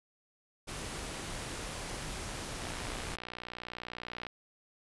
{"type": "noise", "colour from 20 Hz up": "pink", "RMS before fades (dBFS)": -40, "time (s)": [0.67, 3.16], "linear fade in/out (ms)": 20}
{"type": "click train", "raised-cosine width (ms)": 0.3, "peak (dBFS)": -25, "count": 100, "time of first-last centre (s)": [2.62, 4.267], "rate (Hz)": 60.1}
{"effects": ["resampled to 24000 Hz"]}